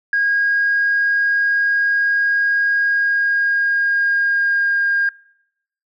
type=tone with pitch glide; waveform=sine; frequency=1634 to 1614.3 Hz; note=G#6 to G#6; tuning=-29 to -50 cents; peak=-13 dBFS; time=0.13-5.09 s; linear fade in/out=2 ms; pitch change=-21 cents; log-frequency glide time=2.78-4.9 s; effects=noise-tail reverb RT60 0.8 s tail -25 dB re dry + tanh soft clip ceiling -9 dBFS